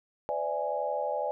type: chord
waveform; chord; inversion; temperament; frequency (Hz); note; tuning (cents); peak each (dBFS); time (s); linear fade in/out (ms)
sine; E dominant seventh; second; equal with one note detuned; 505.7 / 587.3 / 659.3 / 830.6; B4 / D5 / E5 / G#5; +41 / 0 / 0 / 0; -35 / -32 / -37 / -33; 0.29-1.31; 0
effects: none